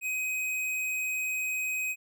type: tone with hard clipping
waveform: sine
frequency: 2518 Hz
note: D#7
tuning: 20 cents sharp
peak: -30 dBFS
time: 0.01-1.96 s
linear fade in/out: 50 ms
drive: 16 dB
effects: none